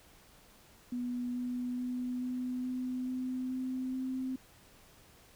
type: tone with pitch steps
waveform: sine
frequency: 245.3 / 247.3 / 249.3 / 251.3 / 253.4 / 255.4 / 257.5 / 259.6 Hz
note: B3 / B3 / B3 / B3 / B3 / C4 / C4 / C4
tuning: -12 / +3 / +16 / +30 / +45 / -42 / -28 / -13 cents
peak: -33 dBFS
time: 0.92-4.36 s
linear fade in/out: 5 ms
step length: 430 ms
effects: pink hiss -60 dBFS RMS until 5.35 s